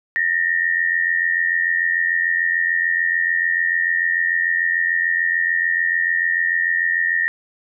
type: tone pair together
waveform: sine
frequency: 1800 / 1886.8 Hz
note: A6 / A#6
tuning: +39 / +20 cents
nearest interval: minor second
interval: 81 cents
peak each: -19 dBFS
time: 0.16-7.28 s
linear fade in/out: 0 ms
effects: none